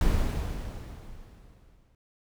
brown noise with exponential decay, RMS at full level -22 dBFS, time 0.01-1.95 s, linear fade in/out 2 ms, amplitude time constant 420 ms, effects none

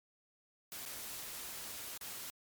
white noise with dropouts, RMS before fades -45 dBFS, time 0.72-2.3 s, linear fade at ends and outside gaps 0 ms, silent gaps 0.853-0.86 / 1.975-2.011 s, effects MP3 96 kbps

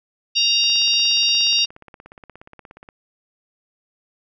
harmonic tone, 932.3 Hz, A#5, in tune, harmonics 3 / 4 / 5 / 6, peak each -19 / -20 / -21 / -22 dBFS, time 0.35-1.66 s, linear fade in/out 20 ms
click train, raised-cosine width 0.5 ms, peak -26 dBFS, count 39, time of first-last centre 0.64-2.889 s, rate 16.9 Hz
effects none

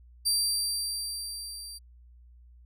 25% pulse tone with level ramp, 4699 Hz, D8, in tune, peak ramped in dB -18 to -36 dBFS, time 0.25-1.79 s, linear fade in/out 20 ms, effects added 60 Hz sine -51 dBFS peak until 2.65 s

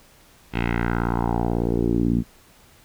10% pulse tone with low-pass filter sweep, 58.27 Hz, A#1, in tune, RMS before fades -22 dBFS, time 0.52-2.24 s, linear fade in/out 50 ms, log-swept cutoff 2800 to 220 Hz, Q 2.6, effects pink hiss -53 dBFS RMS until 2.84 s

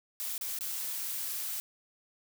blue noise with dropouts, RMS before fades -36 dBFS, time 0.2-1.6 s, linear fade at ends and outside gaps 0 ms, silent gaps 0.379-0.411 / 0.588-0.609 s, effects none

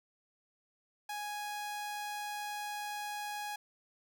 sawtooth tone, 830.6 Hz, G#5, in tune, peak -34 dBFS, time 1.09-3.56 s, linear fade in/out 5 ms, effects none

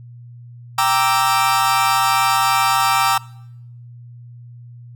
40% pulse chord, E half-diminished seventh, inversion first, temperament equal, 784 / 932.3 / 1174.7 / 1318.5 Hz, G5 / Bb5 / D6 / E6, 0 / 0 / 0 / 0 cents, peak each -19 dBFS, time 0.78-3.18 s, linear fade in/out 5 ms, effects noise-tail reverb RT60 0.8 s tail -23 dB re dry + added 120 Hz sine -36 dBFS peak until 4.95 s

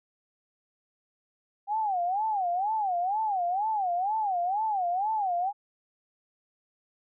sine tone with vibrato, 783 Hz, G5, 2 cents flat, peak -25 dBFS, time 1.67-5.53 s, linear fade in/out 50 ms, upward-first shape sine, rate 2.1 Hz, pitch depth 210 cents each way, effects none

